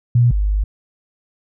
sine tone pair in turn, 120.6 / 50.71 Hz, B2 / G#1, -41 / -41 cents, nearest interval octave + minor third, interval 1500 cents, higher first, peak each -9 / -14 dBFS, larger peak first, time 0.15-0.31 / 0.31-0.64 s, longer second, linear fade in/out 5 ms, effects none

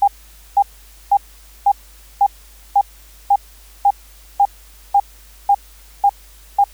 sine tone bursts, 805 Hz, G5, 46 cents sharp, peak -8 dBFS, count 13, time 0.02-6.641 s, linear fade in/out 5 ms, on 57 ms, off 490 ms, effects added 50 Hz sine -43 dBFS peak until 6.73 s + white hiss -47 dBFS RMS until 6.73 s

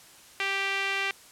sawtooth tone with band-pass filter, 392 Hz, G4, in tune, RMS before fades -29 dBFS, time 0.4-1.11 s, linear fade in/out 0 ms, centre 2400 Hz, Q 2.4, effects white hiss -52 dBFS RMS until 1.31 s + low-pass 11000 Hz 12 dB/octave

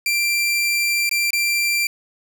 sawtooth tone with dropouts, 2361 Hz, D7, 9 cents sharp, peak -14 dBFS, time 0.06-1.87 s, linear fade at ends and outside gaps 2 ms, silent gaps 1.093-1.112 / 1.306-1.331 s, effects none

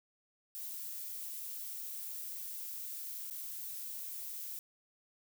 violet noise with dropouts, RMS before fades -43 dBFS, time 0.55-4.59 s, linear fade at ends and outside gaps 0 ms, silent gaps 3.3-3.309 s, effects none

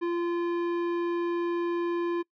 sine tone with tanh clipping, 344.3 Hz, F4, 25 cents flat, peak -28 dBFS, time 0.01-2.23 s, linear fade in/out 20 ms, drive 14 dB, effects noise-tail reverb RT60 0.1 s tail -25 dB re dry

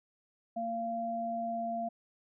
sine tone pair together, 229.6 / 688 Hz, A#3 / F5, -26 / -26 cents, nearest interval octave + perfect fifth, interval 1900 cents, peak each -39 / -33 dBFS, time 0.56-1.89 s, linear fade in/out 10 ms, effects none

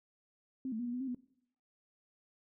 sine tone with pitch steps, 261.9 / 220.3 / 242.7 / 240.5 / 249 / 266.7 / 246.7 Hz, C4 / A3 / B3 / B3 / B3 / C4 / B3, +2 / +2 / -30 / -46 / +14 / +33 / -2 cents, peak -35 dBFS, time 0.65-1.147 s, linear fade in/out 2 ms, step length 71 ms, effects noise-tail reverb RT60 0.7 s tail -20 dB re dry

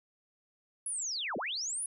sine linear two-way sweep, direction down then up, 10560 to 172.4 to 10560 Hz, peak -33 dBFS, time 0.86-1.86 s, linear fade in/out 2 ms, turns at 1.37 s, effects none

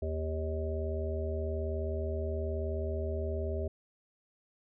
harmonic tone, 78.9 Hz, D#2, 25 cents sharp, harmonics 1 / 3 / 5 / 7 / 8, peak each -33 / -44 / -38 / -43 / -40 dBFS, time 0.02-3.68 s, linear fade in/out 5 ms, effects none

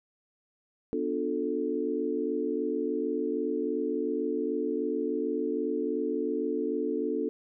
sine chord, B half-diminished seventh, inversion none, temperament equal with one note detuned, 246.9 / 293.7 / 356.4 / 440 Hz, B3 / D4 / F4 / A4, 0 / 0 / +35 / 0 cents, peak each -35 / -32 / -34 / -31 dBFS, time 0.93-7.29 s, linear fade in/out 0 ms, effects none

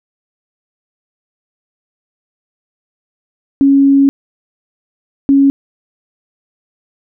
sine tone bursts at uneven times, 276.4 Hz, C#4, 5 cents flat, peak -5 dBFS, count 2, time 3.61-4.09 / 5.29-5.5 s, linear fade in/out 0 ms, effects none

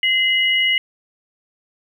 sine tone pair together, 2058 / 2911 Hz, C7 / F#7, -29 / -29 cents, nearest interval tritone, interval 600 cents, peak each -17 dBFS, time 0.03-0.78 s, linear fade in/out 2 ms, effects 8-bit

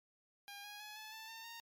10% pulse tone with pitch steps, 807 / 825.4 / 844.2 / 863.4 / 883.1 / 903.2 / 923.8 Hz, G#5 / G#5 / G#5 / A5 / A5 / A5 / A#5, -50 / -11 / +28 / -33 / +6 / +45 / -16 cents, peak -40 dBFS, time 0.48-1.6 s, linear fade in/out 0 ms, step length 160 ms, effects MP3 96 kbps

